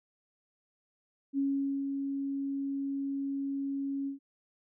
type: tone with ADSR envelope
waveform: sine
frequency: 276.2 Hz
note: C#4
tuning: 6 cents flat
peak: -26 dBFS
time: 1.33-4.19 s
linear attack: 51 ms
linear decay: 460 ms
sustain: -5 dB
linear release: 120 ms
effects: none